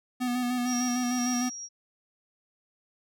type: tone with vibrato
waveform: square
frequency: 246.9 Hz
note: B3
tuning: in tune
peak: -27 dBFS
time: 0.2-1.5 s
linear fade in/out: 20 ms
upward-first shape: square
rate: 6.6 Hz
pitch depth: 24 cents each way
type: tone with tremolo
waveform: sine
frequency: 5660 Hz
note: F8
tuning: 22 cents sharp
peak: -31 dBFS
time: 0.65-1.69 s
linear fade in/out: 50 ms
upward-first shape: sine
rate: 1.9 Hz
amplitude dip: 50%
effects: none